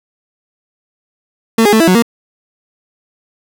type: tone with pitch steps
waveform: 30% pulse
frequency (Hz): 225.8 / 412.4 / 220.5 / 330 / 183.7 / 233.1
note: A3 / G#4 / A3 / E4 / F#3 / A#3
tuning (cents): +45 / -12 / +4 / +2 / -12 / 0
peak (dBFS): -4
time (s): 1.58-2.024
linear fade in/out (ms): 5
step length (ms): 74
effects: none